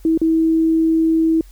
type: tone with dropouts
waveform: sine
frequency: 323.5 Hz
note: E4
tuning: 32 cents flat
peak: -12 dBFS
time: 0.05-1.41 s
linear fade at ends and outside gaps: 2 ms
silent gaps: 0.176-0.215 s
effects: added 45 Hz sine -39 dBFS peak until 1.51 s + white hiss -53 dBFS RMS until 1.51 s